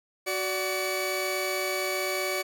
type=tone cluster; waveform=sawtooth; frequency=371.9 / 582 / 2267 Hz; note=F#4 / D5 / C#7; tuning=+9 / -16 / +38 cents; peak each=-28 dBFS; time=0.26-2.43 s; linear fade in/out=20 ms; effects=none